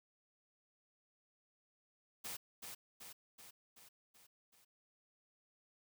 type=noise with echo; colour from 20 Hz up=white; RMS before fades=-45 dBFS; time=2.24-2.37 s; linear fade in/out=10 ms; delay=380 ms; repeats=6; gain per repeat=-4 dB; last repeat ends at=4.65 s; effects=none